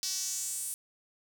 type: tone with high-pass filter sweep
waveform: sawtooth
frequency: 380 Hz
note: F#4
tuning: 46 cents sharp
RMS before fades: -35 dBFS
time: 0.03-0.74 s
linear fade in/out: 0 ms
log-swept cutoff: 5100 to 9600 Hz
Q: 3.1
effects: none